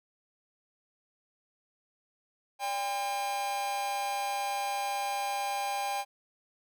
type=tone with amplitude modulation; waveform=45% pulse; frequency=802 Hz; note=G5; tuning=39 cents sharp; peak=-27 dBFS; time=2.59-6.05 s; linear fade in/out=50 ms; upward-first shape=sine; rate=225 Hz; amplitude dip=70%; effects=none